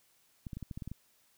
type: clicks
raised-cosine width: 5 ms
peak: -28 dBFS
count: 9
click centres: 0.468 / 0.532 / 0.57 / 0.627 / 0.712 / 0.775 / 0.822 / 0.876 / 0.916 s
effects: white hiss -69 dBFS RMS until 1.37 s